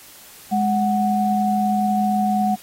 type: tone pair together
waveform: sine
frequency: 208 / 740 Hz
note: G#3 / F#5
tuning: +3 / 0 cents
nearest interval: octave + minor seventh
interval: 2197 cents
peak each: -19 dBFS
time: 0.51-2.56 s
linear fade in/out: 20 ms
effects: white hiss -44 dBFS RMS until 2.62 s + AAC 48 kbps